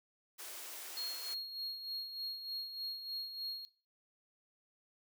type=high-pass noise; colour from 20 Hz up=white; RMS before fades=-47 dBFS; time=0.38-1.35 s; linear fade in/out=20 ms; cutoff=310 Hz; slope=48 dB/octave
type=tone with tremolo; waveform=triangle; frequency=4282 Hz; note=C8; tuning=39 cents sharp; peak=-36 dBFS; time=0.97-3.65 s; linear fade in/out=0 ms; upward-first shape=sine; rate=3.3 Hz; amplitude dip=55%
effects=noise-tail reverb RT60 0.4 s tail -19 dB re dry